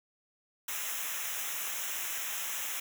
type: noise with comb filter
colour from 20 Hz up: white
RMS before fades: -36 dBFS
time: 0.68-2.8 s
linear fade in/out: 5 ms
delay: 0.22 ms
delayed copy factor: -1
effects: none